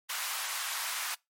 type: high-pass noise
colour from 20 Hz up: pink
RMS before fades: -35 dBFS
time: 0.09-1.15 s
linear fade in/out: 10 ms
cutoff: 940 Hz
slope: 24 dB/octave
effects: noise-tail reverb RT60 0.2 s tail -24 dB re dry + MP3 64 kbps